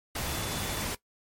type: tone in noise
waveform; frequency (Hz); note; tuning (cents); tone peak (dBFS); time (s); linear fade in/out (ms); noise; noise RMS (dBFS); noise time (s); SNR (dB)
sine; 3476; A7; -22; -43; 0.26-0.84; 5; pink; -33; 0.15-0.95; -13
effects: noise-tail reverb RT60 0.1 s tail -18 dB re dry + MP3 64 kbps